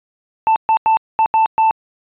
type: tone bursts at uneven times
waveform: triangle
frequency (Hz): 885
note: A5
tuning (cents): +10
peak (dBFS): -8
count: 6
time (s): 0.47-0.56 / 0.69-0.77 / 0.86-0.97 / 1.19-1.26 / 1.34-1.46 / 1.58-1.71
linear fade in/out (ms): 0
effects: resampled to 8000 Hz